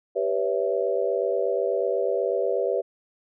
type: chord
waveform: sine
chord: C# half-diminished seventh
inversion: second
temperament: equal with one note detuned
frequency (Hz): 392 / 493.9 / 562.1 / 659.3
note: G4 / B4 / C#5 / E5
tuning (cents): 0 / 0 / +24 / 0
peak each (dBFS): -27 / -26 / -27 / -30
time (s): 0.15-2.82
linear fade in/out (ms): 20
effects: none